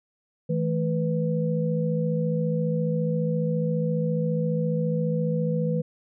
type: tone cluster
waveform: sine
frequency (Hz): 161.9 / 216.5 / 495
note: E3 / A3 / B4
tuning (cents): -31 / -28 / +4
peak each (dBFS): -24 / -30 / -28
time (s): 0.49-5.82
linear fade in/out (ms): 10
effects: none